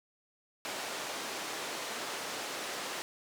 pink band-pass noise, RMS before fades -39 dBFS, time 0.65-3.02 s, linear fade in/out 0 ms, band 420 to 8300 Hz, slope 12 dB/octave, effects none

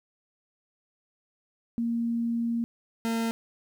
sine / 40% pulse tone pair in turn, 233.1 / 227.9 Hz, A#3 / A#3, 0 / -39 cents, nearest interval unison, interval 39 cents, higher first, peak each -25 dBFS, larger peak neither, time 1.78-2.64 / 3.05-3.31 s, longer first, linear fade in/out 0 ms, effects 11-bit

